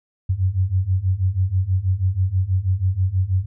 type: beating tone pair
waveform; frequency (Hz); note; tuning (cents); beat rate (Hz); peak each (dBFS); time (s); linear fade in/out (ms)
sine; 90.4 / 96.6; F#2 / G2; -40 / -25; 6.2; -21 / -19; 0.29-3.46; 10
effects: none